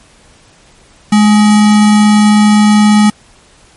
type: tone with sample-and-hold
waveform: sine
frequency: 210.4 Hz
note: G#3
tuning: 23 cents sharp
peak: -3 dBFS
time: 1.12-3.1 s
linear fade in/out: 5 ms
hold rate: 1050 Hz
effects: pink hiss -44 dBFS RMS until 3.76 s + MP3 48 kbps